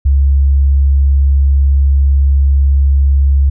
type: tone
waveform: sine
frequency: 69 Hz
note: C#2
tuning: 7 cents flat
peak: -6 dBFS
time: 0.05-3.5 s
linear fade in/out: 10 ms
effects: none